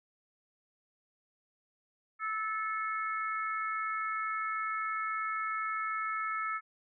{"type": "harmonic tone", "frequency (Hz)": 436.3, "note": "A4", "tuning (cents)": -15, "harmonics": [3, 4, 5], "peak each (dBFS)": [-33, -40, -40], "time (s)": [2.19, 6.61], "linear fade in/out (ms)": 50, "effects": []}